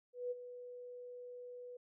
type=tone with ADSR envelope; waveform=sine; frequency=492.1 Hz; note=B4; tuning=6 cents flat; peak=-35 dBFS; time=0.13-1.77 s; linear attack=180 ms; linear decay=27 ms; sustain=-12 dB; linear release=6 ms; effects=none